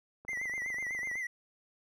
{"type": "click train", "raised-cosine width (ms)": 1, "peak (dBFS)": -36, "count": 23, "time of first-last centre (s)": [0.25, 1.155], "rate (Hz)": 24.3}
{"type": "tone with vibrato", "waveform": "triangle", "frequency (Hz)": 2015, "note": "B6", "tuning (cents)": 34, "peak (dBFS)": -32, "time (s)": [0.28, 1.27], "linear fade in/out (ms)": 5, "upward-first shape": "triangle", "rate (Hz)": 8, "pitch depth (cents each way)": 97}
{"effects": []}